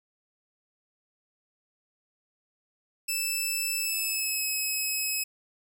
10% pulse tone with pitch glide, 2637 to 2562 Hz, E7 to E7, 0 to -50 cents, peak -19 dBFS, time 3.08-5.24 s, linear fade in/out 10 ms, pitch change -50 cents, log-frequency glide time 3.78-4.46 s, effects 10-bit

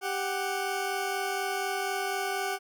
20% pulse tone pair together, 393.3 / 742.5 Hz, G4 / F#5, +6 / +6 cents, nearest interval major seventh, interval 1100 cents, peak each -27 dBFS, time 0.01-2.59 s, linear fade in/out 50 ms, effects none

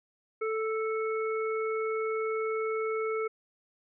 harmonic tone, 440 Hz, A4, in tune, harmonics 1 / 3 / 5, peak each -29 / -36 / -40 dBFS, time 0.41-3.28 s, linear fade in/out 10 ms, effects none

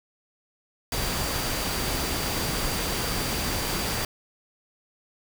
sine tone in noise, 4699 Hz, D8, in tune, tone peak -37 dBFS, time 0.92-4.05 s, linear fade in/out 2 ms, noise pink, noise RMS -28 dBFS, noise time 0.92-4.05 s, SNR -12 dB, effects none

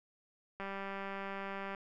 click train, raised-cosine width 0.5 ms, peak -27 dBFS, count 226, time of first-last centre 0.6-1.748 s, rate 196 Hz, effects none

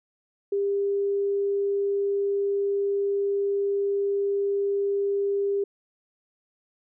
sine tone, 400 Hz, G4, 35 cents sharp, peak -22 dBFS, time 0.52-5.64 s, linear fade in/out 5 ms, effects none

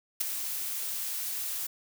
blue noise with ADSR envelope, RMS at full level -25 dBFS, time 0.2-1.67 s, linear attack 12 ms, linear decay 9 ms, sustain -9 dB, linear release 8 ms, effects none

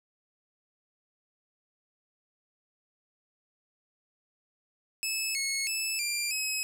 15% pulse tone with pitch steps, 2605 / 2183 / 2621 / 2381 / 2557 Hz, E7 / C#7 / E7 / D7 / D#7, -21 / -27 / -11 / +23 / +47 cents, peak -22 dBFS, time 5.03-6.63 s, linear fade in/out 0 ms, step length 320 ms, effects none

